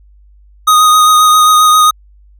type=tone with vibrato; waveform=square; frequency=1244.5 Hz; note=D#6; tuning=in tune; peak=-5 dBFS; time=0.67-1.91 s; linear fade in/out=10 ms; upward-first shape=sine; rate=7.5 Hz; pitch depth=16 cents each way; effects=added 50 Hz sine -40 dBFS peak until 2.39 s